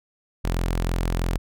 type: tone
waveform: sawtooth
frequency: 43.08 Hz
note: F1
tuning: 23 cents flat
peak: -18 dBFS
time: 0.44-1.38 s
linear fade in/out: 10 ms
effects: none